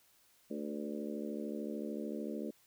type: harmonic tone with a mistuned harmonic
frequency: 73.42 Hz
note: D2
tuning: in tune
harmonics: 3 / 4 / 5 / 6 / 7 / 8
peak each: -41 / -43 / -45 / -47 / -48 / -49 dBFS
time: 0.5-2.51 s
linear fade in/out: 10 ms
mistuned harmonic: 7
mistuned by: -23 cents
effects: white hiss -68 dBFS RMS until 2.66 s